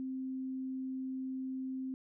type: tone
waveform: sine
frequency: 261.6 Hz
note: C4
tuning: in tune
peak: -36 dBFS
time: 0-1.94 s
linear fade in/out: 0 ms
effects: none